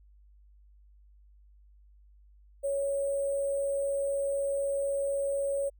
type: tone with sample-and-hold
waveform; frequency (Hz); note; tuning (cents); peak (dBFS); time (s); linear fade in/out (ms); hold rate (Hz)
sine; 556; C#5; +5; -27; 2.63-5.7; 20; 8820
effects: added 50 Hz sine -55 dBFS peak until 5.79 s